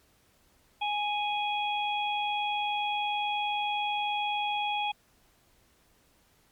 harmonic tone, 830.6 Hz, G#5, in tune, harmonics 1 / 3 / 4, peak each -29 / -34 / -35 dBFS, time 0.81-4.92 s, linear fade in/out 10 ms, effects pink hiss -65 dBFS RMS until 6.51 s + MP3 96 kbps

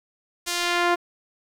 sawtooth tone with band-pass filter sweep, 349.2 Hz, F4, in tune, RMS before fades -23 dBFS, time 0.46-0.96 s, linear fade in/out 20 ms, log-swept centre 7300 to 960 Hz, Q 0.73, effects 8-bit

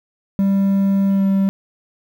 triangle tone with pitch glide, 196 to 194.76 Hz, G3 to G3, 0 to -11 cents, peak -11 dBFS, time 0.39-1.49 s, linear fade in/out 0 ms, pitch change -11 cents, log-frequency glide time 1.09-1.31 s, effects 8-bit

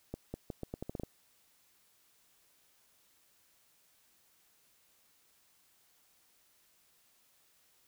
accelerating click train, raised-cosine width 2 ms, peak -25 dBFS, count 10, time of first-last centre 0.14-1.035 s, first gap 200 ms, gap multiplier 0.81, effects white hiss -69 dBFS RMS until 7.87 s

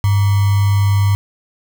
sine tone with sample-and-hold, 99.9 Hz, G2, 33 cents sharp, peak -10 dBFS, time 0.04-1.15 s, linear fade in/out 0 ms, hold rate 1050 Hz, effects none

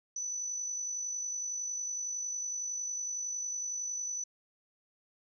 sine tone with amplitude modulation, 5980 Hz, F#8, 17 cents sharp, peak -32 dBFS, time 0.16-4.24 s, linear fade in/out 5 ms, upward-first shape sine, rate 50.9 Hz, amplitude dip 40%, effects none

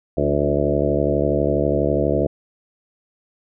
harmonic tone with a mistuned harmonic, 72.2 Hz, D2, 29 cents flat, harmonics 1 / 2 / 3 / 4 / 5 / 6 / 7 / 8 / 9, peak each -26 / -25 / -28 / -25 / -24 / -26 / -24 / -25 / -25 dBFS, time 0.17-2.27 s, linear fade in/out 5 ms, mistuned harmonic 4, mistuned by +28 cents, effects none

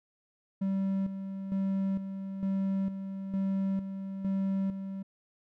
triangle tone with tremolo, 193.6 Hz, G3, 21 cents flat, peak -25 dBFS, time 0.61-5.03 s, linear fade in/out 10 ms, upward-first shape square, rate 1.1 Hz, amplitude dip 60%, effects none

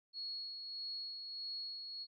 sine tone with tremolo, 4334 Hz, C#8, 40 cents flat, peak -40 dBFS, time 0.13-2.07 s, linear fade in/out 50 ms, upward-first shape sine, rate 1.6 Hz, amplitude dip 40%, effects none

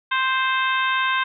harmonic tone, 523.3 Hz, C5, in tune, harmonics 2 / 3 / 4 / 5 / 6 / 7, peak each -22 / -23 / -29 / -28 / -32 / -31 dBFS, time 0.11-1.24 s, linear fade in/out 10 ms, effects none

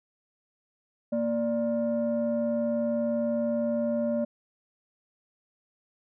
sine tone pair together, 233.1 / 587.3 Hz, A#3 / D5, 0 / 0 cents, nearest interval octave + major third, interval 1600 cents, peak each -26 dBFS, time 1.12-4.25 s, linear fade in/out 10 ms, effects tanh soft clip ceiling -20 dBFS

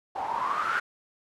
blue noise with low-pass filter sweep, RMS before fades -29 dBFS, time 0.15-0.8 s, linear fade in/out 10 ms, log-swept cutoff 770 to 1500 Hz, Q 9, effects none

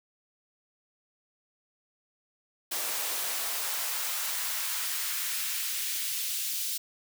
white noise with high-pass filter sweep, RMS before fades -32 dBFS, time 2.71-6.78 s, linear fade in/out 10 ms, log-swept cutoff 390 to 3700 Hz, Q 0.94, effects none

